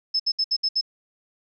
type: tone bursts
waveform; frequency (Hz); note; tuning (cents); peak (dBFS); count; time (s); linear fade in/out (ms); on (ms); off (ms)
sine; 5220; E8; -18; -19; 6; 0.14-0.812; 10; 57; 66
effects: none